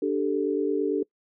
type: chord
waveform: sine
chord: D suspended fourth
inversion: none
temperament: just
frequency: 293.7 / 391.6 / 440.5 Hz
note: D4 / G4 / A4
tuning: 0 / -2 / +2 cents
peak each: -27 dBFS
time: 0.02-1.03 s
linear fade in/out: 5 ms
effects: noise-tail reverb RT60 0.1 s tail -24 dB re dry